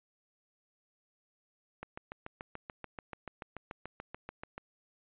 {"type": "click train", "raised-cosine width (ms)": 0.5, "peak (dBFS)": -26, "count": 20, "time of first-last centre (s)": [1.83, 4.58], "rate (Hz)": 6.91, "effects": ["resampled to 8000 Hz"]}